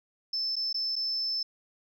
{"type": "tone with dropouts", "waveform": "sine", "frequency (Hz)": 5274, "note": "E8", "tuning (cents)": 0, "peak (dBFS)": -27, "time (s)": [0.33, 1.43], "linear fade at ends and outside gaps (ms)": 5, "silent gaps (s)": [[0.557, 0.564], [0.729, 0.743], [0.957, 0.962]], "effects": ["tanh soft clip ceiling -23 dBFS"]}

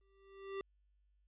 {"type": "tone with exponential growth", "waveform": "square", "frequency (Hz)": 391.2, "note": "G4", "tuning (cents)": -4, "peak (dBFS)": -38, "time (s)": [0.01, 0.61], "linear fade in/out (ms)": 1, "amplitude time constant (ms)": 130, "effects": ["added 50 Hz sine -70 dBFS peak until 1.27 s", "resampled to 8000 Hz"]}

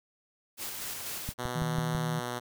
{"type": "noise with tremolo", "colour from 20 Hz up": "white", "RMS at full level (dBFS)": -37, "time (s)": [0.57, 1.34], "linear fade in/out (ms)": 50, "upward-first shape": "square", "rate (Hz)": 4.1, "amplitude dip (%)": 25}
{"type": "click train", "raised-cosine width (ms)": 5, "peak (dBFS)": -23, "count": 5, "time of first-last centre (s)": [1.29, 1.95], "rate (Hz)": 6.06}
{"type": "tone with pitch glide", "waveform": "5% pulse", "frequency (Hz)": [123.4, 122.26], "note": ["B2", "B2"], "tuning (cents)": [-1, -17], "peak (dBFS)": -22, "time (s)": [1.38, 2.4], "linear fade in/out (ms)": 20, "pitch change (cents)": -16, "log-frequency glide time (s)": [2, 2.22]}
{"type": "tone", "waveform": "sine", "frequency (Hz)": 158.5, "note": "D#3", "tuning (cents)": 32, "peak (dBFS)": -30, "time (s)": [1.55, 2.2], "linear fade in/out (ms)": 10}
{"effects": []}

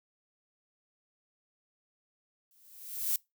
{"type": "noise with exponential growth", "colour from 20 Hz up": "violet", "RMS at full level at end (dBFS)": -27, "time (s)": [2.51, 3.16], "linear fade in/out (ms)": 1, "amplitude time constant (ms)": 140, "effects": ["noise-tail reverb RT60 0.2 s tail -24 dB re dry"]}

